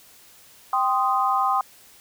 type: chord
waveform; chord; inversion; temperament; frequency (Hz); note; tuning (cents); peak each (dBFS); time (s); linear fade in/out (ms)
sine; C minor; second; equal with one note detuned; 784 / 1041.1 / 1244.5; G5 / C6 / Eb6; 0 / -9 / 0; -23 / -23 / -23; 0.73-1.61; 2
effects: white hiss -51 dBFS RMS until 2 s